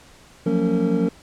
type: tone cluster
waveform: triangle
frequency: 174.7 / 185.1 / 228.5 / 279.9 / 457.5 Hz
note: F3 / F#3 / A#3 / C#4 / A#4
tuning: +1 / +1 / -34 / +17 / -32 cents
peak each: -22 dBFS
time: 0.46-1.09 s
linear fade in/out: 5 ms
effects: pink hiss -49 dBFS RMS until 1.22 s + low-pass 9000 Hz 12 dB/octave